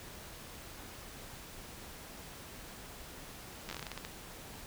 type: slowing click train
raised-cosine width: 0.2 ms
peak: -23 dBFS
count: 12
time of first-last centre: 3.69-4.05 s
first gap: 10 ms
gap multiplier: 1.22
effects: pink hiss -49 dBFS RMS until 4.66 s